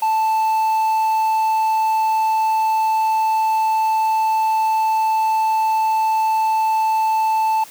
triangle tone, 880 Hz, A5, in tune, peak -13 dBFS, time 0.02-7.64 s, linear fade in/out 5 ms, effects white hiss -41 dBFS RMS until 7.7 s + high-pass 150 Hz 12 dB/octave

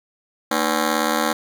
10% pulse ring-modulated tone, 267.8 Hz, C4, 40 cents sharp, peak -7 dBFS, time 0.51-1.33 s, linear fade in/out 5 ms, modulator 38.8 Hz, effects none

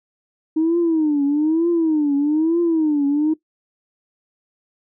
sine tone with vibrato, 311.1 Hz, D#4, in tune, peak -13 dBFS, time 0.56-3.34 s, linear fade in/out 10 ms, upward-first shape triangle, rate 1.1 Hz, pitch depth 190 cents each way, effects noise-tail reverb RT60 0.1 s tail -17 dB re dry + tanh soft clip ceiling -11 dBFS

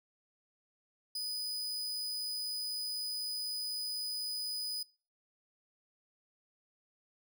40% pulse tone, 4978 Hz, D#8, in tune, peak -34 dBFS, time 1.15-4.83 s, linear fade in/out 5 ms, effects noise-tail reverb RT60 0.4 s tail -24 dB re dry

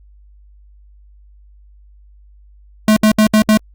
square tone bursts, 215.3 Hz, A3, 37 cents flat, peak -8 dBFS, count 5, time 2.88-3.573 s, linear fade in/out 2 ms, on 85 ms, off 67 ms, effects added 50 Hz sine -42 dBFS peak until 3.74 s + Opus 48 kbps

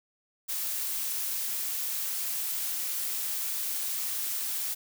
blue noise, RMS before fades -32 dBFS, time 0.48-4.75 s, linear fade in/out 20 ms, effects none

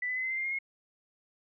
sine tone with pitch steps, 1983 / 2007 / 2032 / 2056 / 2082 / 2107 / 2133 / 2159 Hz, B6 / B6 / B6 / C7 / C7 / C7 / C7 / C#7, +7 / +27 / +49 / -31 / -9 / +12 / +33 / -46 cents, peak -30 dBFS, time 0.02-0.588 s, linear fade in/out 5 ms, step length 71 ms, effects none

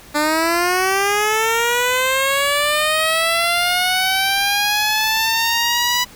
10% pulse linear sweep, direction up, 293.7 to 987.8 Hz, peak -7 dBFS, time 0.14-6.05 s, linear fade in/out 20 ms, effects pink hiss -42 dBFS RMS until 6.15 s

